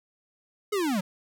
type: linear sweep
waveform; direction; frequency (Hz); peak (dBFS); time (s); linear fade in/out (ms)
square; down; 432.7 to 174.5; -25; 0.72-1.01; 10
effects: none